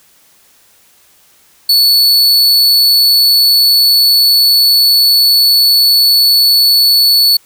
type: tone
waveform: 45% pulse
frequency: 4435 Hz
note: C#8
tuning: in tune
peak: -5 dBFS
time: 1.69-7.37 s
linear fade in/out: 5 ms
effects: white hiss -48 dBFS RMS until 7.45 s